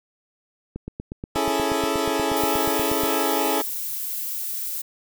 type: click train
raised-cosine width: 3 ms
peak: -18 dBFS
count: 20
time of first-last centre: 0.76-3.035 s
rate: 8.35 Hz
type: chord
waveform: 20% pulse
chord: A major seventh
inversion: first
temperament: equal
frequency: 277.2 / 329.6 / 415.3 / 440 Hz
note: C#4 / E4 / G#4 / A4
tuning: 0 / 0 / 0 / 0 cents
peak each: -22 dBFS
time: 1.35-3.62 s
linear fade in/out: 10 ms
type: noise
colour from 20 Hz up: violet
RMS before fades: -29 dBFS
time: 2.36-4.82 s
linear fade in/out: 10 ms
effects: none